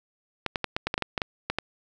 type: clicks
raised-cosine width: 0.3 ms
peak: -10 dBFS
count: 12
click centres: 0.463 / 0.558 / 0.643 / 0.765 / 0.87 / 0.941 / 0.979 / 1.023 / 1.178 / 1.218 / 1.5 / 1.586 s
effects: none